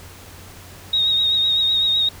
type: tone with vibrato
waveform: sine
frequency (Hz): 3749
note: A#7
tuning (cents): +9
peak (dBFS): -15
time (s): 0.93-2.09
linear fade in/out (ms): 5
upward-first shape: triangle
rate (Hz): 7.9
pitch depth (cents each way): 37
effects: added 90 Hz sine -43 dBFS peak until 2.2 s + pink hiss -42 dBFS RMS until 2.2 s